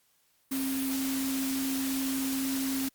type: tone in noise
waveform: sine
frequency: 267.7 Hz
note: C4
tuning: 40 cents sharp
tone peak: -29 dBFS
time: 0.51-2.89 s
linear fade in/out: 10 ms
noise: white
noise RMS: -36 dBFS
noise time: 0.51-2.89 s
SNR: +4 dB
effects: white hiss -69 dBFS RMS until 2.94 s + Opus 48 kbps